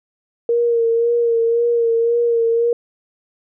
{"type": "tone with vibrato", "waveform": "sine", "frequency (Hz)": 466.2, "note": "A#4", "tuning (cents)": 0, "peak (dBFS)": -13, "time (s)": [0.49, 2.73], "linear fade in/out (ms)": 2, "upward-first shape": "sine", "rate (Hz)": 1.9, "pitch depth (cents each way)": 30, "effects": []}